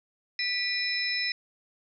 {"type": "tone cluster", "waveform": "sine", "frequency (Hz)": [1973, 2419, 3984, 5230], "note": ["B6", "D#7", "B7", "E8"], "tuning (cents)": [-2, -49, 14, -15], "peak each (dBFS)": [-32, -33, -35, -30], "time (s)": [0.39, 1.32], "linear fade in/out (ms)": 2, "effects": []}